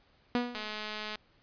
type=tone with exponential decay; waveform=sawtooth; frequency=243.3 Hz; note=B3; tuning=26 cents flat; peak=-21 dBFS; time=0.35-0.76 s; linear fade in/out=0 ms; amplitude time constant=89 ms
type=click train; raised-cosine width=0.2 ms; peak=-21 dBFS; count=130; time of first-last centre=0.55-1.156 s; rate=213 Hz
effects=pink hiss -66 dBFS RMS until 1.42 s + resampled to 11025 Hz